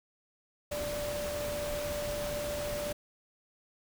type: tone in noise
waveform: sine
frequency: 587.3 Hz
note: D5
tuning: in tune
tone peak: -34 dBFS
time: 0.71-2.93 s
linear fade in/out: 10 ms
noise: pink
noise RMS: -39 dBFS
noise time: 0.71-2.93 s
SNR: +2 dB
effects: none

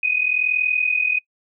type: tone pair together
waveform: sine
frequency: 2484 / 2525 Hz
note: D#7 / D#7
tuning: -3 / +25 cents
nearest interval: unison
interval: 28 cents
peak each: -19 / -21 dBFS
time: 0.03-1.19 s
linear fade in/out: 5 ms
effects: noise-tail reverb RT60 0.1 s tail -24 dB re dry

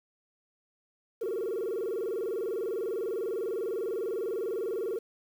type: tone with vibrato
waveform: sine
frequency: 415.3 Hz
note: G#4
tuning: in tune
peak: -28 dBFS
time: 1.21-4.99 s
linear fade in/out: 10 ms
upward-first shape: square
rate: 20 Hz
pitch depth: 180 cents each way
effects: tanh soft clip ceiling -26 dBFS + 9-bit

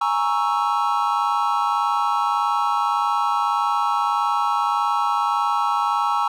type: chord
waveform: triangle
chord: A# half-diminished seventh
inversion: third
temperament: equal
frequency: 830.6 / 932.3 / 1108.7 / 1318.5 Hz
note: G#5 / A#5 / C#6 / E6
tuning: 0 / 0 / 0 / 0 cents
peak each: -22 dBFS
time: 0.01-6.28 s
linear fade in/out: 5 ms
effects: none

